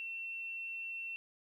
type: tone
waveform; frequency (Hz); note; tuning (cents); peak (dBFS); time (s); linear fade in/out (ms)
sine; 2703; E7; +43; -39; 0-1.16; 0
effects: 12-bit